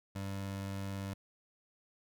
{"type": "tone", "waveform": "25% pulse", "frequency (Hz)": 98, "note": "G2", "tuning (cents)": 0, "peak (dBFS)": -34, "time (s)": [0.15, 1.14], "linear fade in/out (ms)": 10, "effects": []}